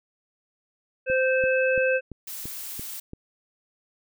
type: harmonic tone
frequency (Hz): 520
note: C5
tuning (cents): -11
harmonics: 1 / 3 / 5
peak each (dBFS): -21 / -26 / -28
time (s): 1.06-2.01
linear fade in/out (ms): 50
type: click train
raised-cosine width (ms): 3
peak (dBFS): -24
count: 7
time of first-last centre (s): 1.1-3.134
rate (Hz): 2.95
type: noise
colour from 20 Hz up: blue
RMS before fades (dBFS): -36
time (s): 2.27-3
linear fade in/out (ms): 5
effects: none